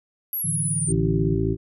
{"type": "exponential sweep", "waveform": "sine", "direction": "down", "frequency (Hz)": [11740, 8870], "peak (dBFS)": -24, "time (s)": [0.33, 0.92], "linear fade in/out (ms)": 2}
{"type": "chord", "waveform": "sine", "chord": "A suspended fourth", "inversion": "none", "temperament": "equal", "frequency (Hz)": [110, 146.83, 164.81], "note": ["A2", "D3", "E3"], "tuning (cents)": [0, 0, 0], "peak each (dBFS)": [-32, -27, -28], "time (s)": [0.44, 1.36], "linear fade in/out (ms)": 10}
{"type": "harmonic tone", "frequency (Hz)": 55, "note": "A1", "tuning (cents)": 0, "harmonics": [1, 2, 3, 5, 6, 7], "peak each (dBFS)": [-29, -25, -27, -29, -28, -26], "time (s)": [0.87, 1.57], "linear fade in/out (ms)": 50}
{"effects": []}